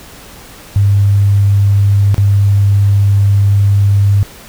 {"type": "tone with dropouts", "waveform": "sine", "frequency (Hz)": 100.3, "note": "G2", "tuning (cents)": 40, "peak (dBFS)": -6, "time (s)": [0.76, 4.23], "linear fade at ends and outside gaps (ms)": 0, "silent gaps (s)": [2.144, 2.18], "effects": ["pink hiss -35 dBFS RMS until 4.48 s"]}